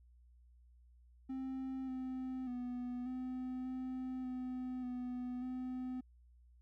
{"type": "tone with pitch steps", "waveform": "triangle", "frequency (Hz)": [263.1, 258.3, 246.7, 254.9, 257.1, 253.7, 248.6, 254.3], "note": ["C4", "C4", "B3", "C4", "C4", "B3", "B3", "C4"], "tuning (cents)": [10, -22, -2, -45, -30, 47, 12, -49], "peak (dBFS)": -37, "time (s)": [1.29, 6.01], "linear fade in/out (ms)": 10, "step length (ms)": 590, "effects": ["added 60 Hz sine -61 dBFS peak until 6.61 s"]}